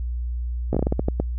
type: slowing click train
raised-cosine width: 2 ms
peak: -8 dBFS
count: 10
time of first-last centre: 0.73-1.2 s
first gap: 16 ms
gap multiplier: 1.28
effects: added 60 Hz sine -24 dBFS peak until 1.38 s